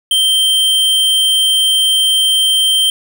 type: tone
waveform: square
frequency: 3136 Hz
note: G7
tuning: in tune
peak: -10 dBFS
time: 0.11-2.9 s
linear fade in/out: 2 ms
effects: none